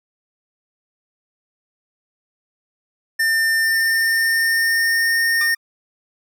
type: tone with pitch glide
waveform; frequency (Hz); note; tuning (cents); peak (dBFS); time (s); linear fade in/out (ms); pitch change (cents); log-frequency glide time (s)
square; 1800 to 1832.5; A6 to A#6; +39 to -30; -16; 3.19-5.55; 10; +31; 3.61-5.21
type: tone with exponential decay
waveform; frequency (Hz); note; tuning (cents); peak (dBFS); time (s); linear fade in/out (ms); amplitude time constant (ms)
sawtooth; 1200; D6; +37; -22; 5.41-5.57; 2; 34
effects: none